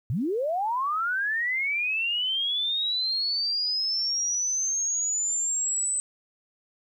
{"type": "linear sweep", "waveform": "sine", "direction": "up", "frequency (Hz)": [98, 8100], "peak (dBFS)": -24, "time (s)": [0.1, 6], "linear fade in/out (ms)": 0, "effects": ["10-bit"]}